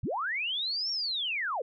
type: linear two-way sweep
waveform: sine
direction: up then down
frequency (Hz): 57.4 to 5588 to 434.5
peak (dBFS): -29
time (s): 0.03-1.62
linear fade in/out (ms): 5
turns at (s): 0.91
effects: none